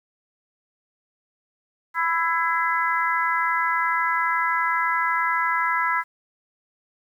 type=harmonic tone with a mistuned harmonic; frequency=331.8 Hz; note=E4; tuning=11 cents sharp; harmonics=3 / 4 / 5 / 6; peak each=-24 / -25 / -26 / -27 dBFS; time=1.94-6.04 s; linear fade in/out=50 ms; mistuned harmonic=6; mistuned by=+29 cents; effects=9-bit